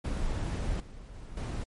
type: noise with level steps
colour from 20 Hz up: brown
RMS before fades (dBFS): -31 / -46 / -44 / -33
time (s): 0.04-1.64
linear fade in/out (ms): 10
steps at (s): 0.8 / 1.14 / 1.37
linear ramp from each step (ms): 2
effects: MP3 48 kbps